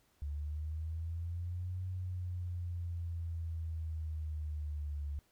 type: linear two-way sweep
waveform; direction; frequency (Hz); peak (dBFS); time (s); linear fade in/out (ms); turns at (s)
sine; up then down; 71.7 to 92.5 to 71.7; -36; 0.22-5.19; 0; 1.85
effects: pink hiss -72 dBFS RMS until 5.31 s